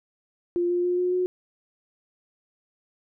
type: tone with pitch steps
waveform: sine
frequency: 349.2 / 352.8 / 356.5 / 360.3 / 364 Hz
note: F4 / F4 / F4 / F#4 / F#4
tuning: 0 / +18 / +36 / -46 / -28 cents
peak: -21 dBFS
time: 0.56-1.26 s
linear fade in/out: 0 ms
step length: 140 ms
effects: none